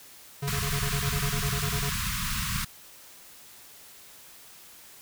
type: tone bursts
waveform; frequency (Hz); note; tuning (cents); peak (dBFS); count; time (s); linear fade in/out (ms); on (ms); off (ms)
square; 140.8; C#3; +27; -29; 15; 0.42-1.897; 10; 77; 23
type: band-stop noise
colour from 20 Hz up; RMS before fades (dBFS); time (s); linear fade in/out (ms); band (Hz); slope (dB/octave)
pink; -30; 0.47-2.65; 10; 220 to 1000; 96
effects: white hiss -50 dBFS RMS until 5.01 s